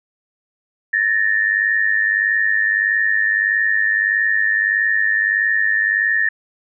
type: tone pair together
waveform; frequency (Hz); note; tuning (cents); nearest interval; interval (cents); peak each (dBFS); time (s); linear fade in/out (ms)
sine; 1743.4 / 1845; A6 / A#6; -16 / -18; minor second; 98; -17; 0.93-6.29; 5
effects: none